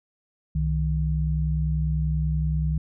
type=tone pair together; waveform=sine; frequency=65.25 / 155.56 Hz; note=C2 / D#3; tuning=-4 / 0 cents; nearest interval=octave + minor third; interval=1504 cents; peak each=-24 dBFS; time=0.55-2.78 s; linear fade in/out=5 ms; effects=none